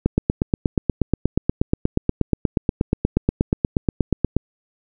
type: click train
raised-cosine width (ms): 3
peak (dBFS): -3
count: 37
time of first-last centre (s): 0.06-4.366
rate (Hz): 8.36
effects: none